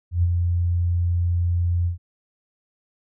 sine tone with ADSR envelope, 87 Hz, F2, 6 cents flat, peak -14 dBFS, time 0.11-1.98 s, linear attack 120 ms, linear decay 37 ms, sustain -4 dB, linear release 120 ms, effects none

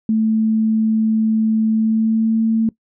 sine tone with pitch glide, 220 to 223.7 Hz, A3 to A3, 0 to +29 cents, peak -13 dBFS, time 0.09-2.69 s, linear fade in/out 2 ms, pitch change +29 cents, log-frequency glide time 1.71-2.4 s, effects noise-tail reverb RT60 0.1 s tail -21 dB re dry

